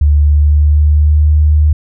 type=tone with pitch glide; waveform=sine; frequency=73.42 to 75.7 Hz; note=D2 to D#2; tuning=0 to -47 cents; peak=-5 dBFS; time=0.01-1.73 s; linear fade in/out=5 ms; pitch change=+53 cents; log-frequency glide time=0.18-1.32 s; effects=none